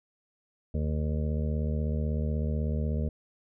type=harmonic tone; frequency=76.2 Hz; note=D#2; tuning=36 cents flat; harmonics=1 / 2 / 3 / 5 / 6 / 7 / 8; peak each=-28 / -33 / -35 / -45 / -41 / -44 / -45 dBFS; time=0.74-3.09 s; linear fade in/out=5 ms; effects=none